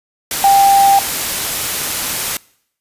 sine tone in noise, 792 Hz, G5, 18 cents sharp, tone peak -6 dBFS, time 0.44-0.99 s, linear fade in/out 2 ms, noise white, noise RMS -19 dBFS, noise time 0.31-2.37 s, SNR +10 dB, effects noise-tail reverb RT60 0.7 s tail -24 dB re dry + resampled to 32000 Hz

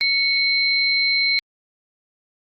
sine tone pair together, 2214 / 4124 Hz, C#7 / C8, -3 / -26 cents, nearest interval major seventh, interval 1077 cents, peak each -19 dBFS, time 0.01-1.39 s, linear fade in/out 0 ms, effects Opus 32 kbps

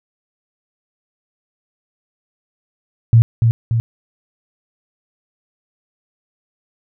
sine tone with echo, 115 Hz, A#2, 23 cents flat, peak -5 dBFS, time 3.13-3.22 s, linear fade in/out 0 ms, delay 290 ms, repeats 2, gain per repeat -4 dB, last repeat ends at 3.8 s, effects none

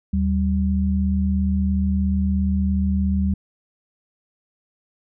sine tone pair together, 76.99 / 194 Hz, D#2 / G3, -18 / -18 cents, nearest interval octave + major third, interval 1600 cents, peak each -20 dBFS, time 0.13-3.34 s, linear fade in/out 5 ms, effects none

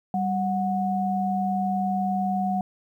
sine tone pair together, 194.41 / 734 Hz, G3 / F#5, -14 / -14 cents, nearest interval octave + major seventh, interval 2300 cents, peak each -25 dBFS, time 0.14-2.61 s, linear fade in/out 2 ms, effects 10-bit

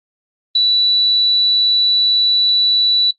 sine tone, 3951 Hz, B7, in tune, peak -10 dBFS, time 0.55-3.11 s, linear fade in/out 5 ms, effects noise-tail reverb RT60 0.1 s tail -17 dB re dry + Opus 24 kbps

